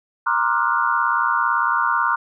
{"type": "tone cluster", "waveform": "sine", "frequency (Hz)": [941, 1060, 1184, 1379, 1457], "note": ["A#5", "C6", "D6", "F6", "F#6"], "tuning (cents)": [16, 22, 14, -22, -27], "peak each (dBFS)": -23, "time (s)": [0.26, 2.16], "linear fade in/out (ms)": 10, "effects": []}